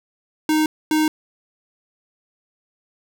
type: tone pair in turn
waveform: square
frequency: 309.8 / 309.8 Hz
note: D#4 / D#4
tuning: -7 / -7 cents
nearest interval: unison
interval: 0 cents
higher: neither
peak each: -16 dBFS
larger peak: neither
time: 0.49-0.66 / 0.91-1.08 s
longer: neither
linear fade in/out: 2 ms
effects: none